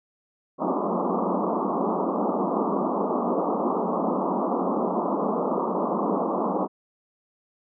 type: band-pass noise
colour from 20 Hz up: pink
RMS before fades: -25 dBFS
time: 0.58-6.68 s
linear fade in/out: 50 ms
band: 180 to 1200 Hz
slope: 96 dB/octave
effects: none